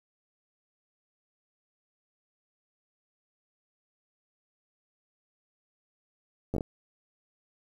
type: slowing click train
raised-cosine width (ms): 2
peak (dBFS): -18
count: 5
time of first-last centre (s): 6.54-6.608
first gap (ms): 10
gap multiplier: 1.37
effects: 9-bit